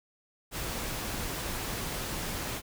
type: noise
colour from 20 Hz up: pink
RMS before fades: -35 dBFS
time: 0.51-2.62 s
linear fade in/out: 50 ms
effects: none